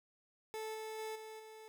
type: tone with level steps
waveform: 30% pulse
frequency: 437.6 Hz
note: A4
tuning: 9 cents flat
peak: -38 / -40 / -38 / -45 / -49 dBFS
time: 0.54-1.68 s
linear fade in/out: 0 ms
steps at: 0.74 / 0.98 / 1.15 / 1.39 s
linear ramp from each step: 10 ms
effects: none

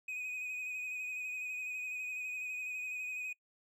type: tone with vibrato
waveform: triangle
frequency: 2500 Hz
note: D#7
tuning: 8 cents sharp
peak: -36 dBFS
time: 0.08-3.33 s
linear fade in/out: 5 ms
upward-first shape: sine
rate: 12 Hz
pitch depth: 27 cents each way
effects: noise-tail reverb RT60 0.1 s tail -25 dB re dry

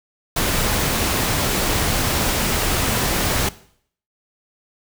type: noise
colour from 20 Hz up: pink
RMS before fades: -20 dBFS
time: 0.36-3.49 s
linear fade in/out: 5 ms
effects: noise-tail reverb RT60 0.6 s tail -18 dB re dry

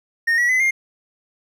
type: tone with pitch steps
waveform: triangle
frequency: 1844 / 1931.2 / 2023 / 2118 Hz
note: A#6 / B6 / B6 / C7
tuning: -19 / -39 / +41 / +21 cents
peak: -13 dBFS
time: 0.27-0.71 s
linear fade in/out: 10 ms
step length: 110 ms
effects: none

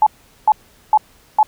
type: tone bursts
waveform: sine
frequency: 859 Hz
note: A5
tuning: 42 cents flat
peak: -7 dBFS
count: 4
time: 0.02-1.43 s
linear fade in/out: 2 ms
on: 45 ms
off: 410 ms
effects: pink hiss -51 dBFS RMS until 1.47 s

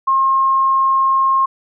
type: tone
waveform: sine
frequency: 1071 Hz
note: C6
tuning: 40 cents sharp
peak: -11 dBFS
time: 0.07-1.46 s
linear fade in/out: 10 ms
effects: none

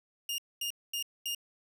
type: tone bursts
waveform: sawtooth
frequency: 2831 Hz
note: F7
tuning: 23 cents sharp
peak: -29 dBFS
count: 4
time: 0.29-1.348 s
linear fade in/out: 2 ms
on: 92 ms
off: 230 ms
effects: none

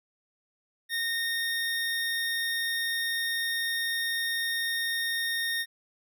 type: tone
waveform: 25% pulse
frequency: 1844 Hz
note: A#6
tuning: 19 cents flat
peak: -24 dBFS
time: 0.89-5.66 s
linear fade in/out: 50 ms
effects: none

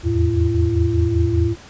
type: tone cluster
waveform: sine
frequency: 80.3 / 85.4 / 108.3 / 339.2 Hz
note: E2 / F2 / A2 / E4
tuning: -45 / -38 / -27 / +50 cents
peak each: -20 dBFS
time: 0.03-1.56 s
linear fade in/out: 50 ms
effects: pink hiss -42 dBFS RMS until 1.69 s + resampled to 16000 Hz

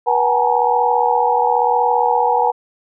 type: tone cluster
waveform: sine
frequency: 484.7 / 750 / 827 / 868 / 943 Hz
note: B4 / F#5 / G#5 / A5 / A#5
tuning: -32 / +23 / -8 / -24 / +20 cents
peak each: -19 dBFS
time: 0.06-2.52 s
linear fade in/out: 20 ms
effects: none

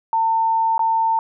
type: tone with dropouts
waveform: sine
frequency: 900 Hz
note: A5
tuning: 39 cents sharp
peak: -15 dBFS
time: 0.13-1.19 s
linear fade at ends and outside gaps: 1 ms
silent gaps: 0.78-0.793 s
effects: none

